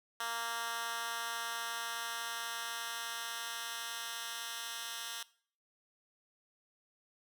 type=tone with high-pass filter sweep; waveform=10% pulse; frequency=231.8 Hz; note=A#3; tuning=10 cents flat; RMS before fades=-40 dBFS; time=0.2-5.23 s; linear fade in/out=2 ms; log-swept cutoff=1200 to 2500 Hz; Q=0.89; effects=noise-tail reverb RT60 0.5 s tail -20 dB re dry